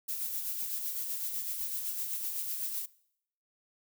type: noise with tremolo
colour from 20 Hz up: violet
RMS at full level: -34 dBFS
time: 0.08-2.86 s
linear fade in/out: 10 ms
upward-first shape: sine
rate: 7.9 Hz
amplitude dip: 40%
effects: noise-tail reverb RT60 0.7 s tail -21 dB re dry